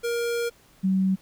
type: tone pair in turn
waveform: square / sine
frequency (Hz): 470.9 / 189.92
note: A#4 / F#3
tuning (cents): +18 / +45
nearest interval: octave + major third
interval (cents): 1573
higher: first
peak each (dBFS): -25 / -19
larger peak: second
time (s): 0.03-0.5 / 0.83-1.16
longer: first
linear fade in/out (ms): 20
effects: pink hiss -57 dBFS RMS until 1.21 s